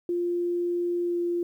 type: tone with pitch glide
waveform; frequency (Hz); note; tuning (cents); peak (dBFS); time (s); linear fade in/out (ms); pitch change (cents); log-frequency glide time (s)
sine; 349.2 to 347; F4 to F4; 0 to -11; -24; 0.09-1.43; 2; -11; 1.03-1.17
effects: 10-bit